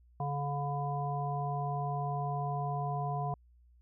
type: harmonic tone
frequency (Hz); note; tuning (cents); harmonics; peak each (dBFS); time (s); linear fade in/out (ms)
142.9; D3; -47; 1 / 3 / 5 / 7; -34 / -44 / -36 / -40; 0.2-3.34; 2
effects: added 60 Hz sine -59 dBFS peak until 3.81 s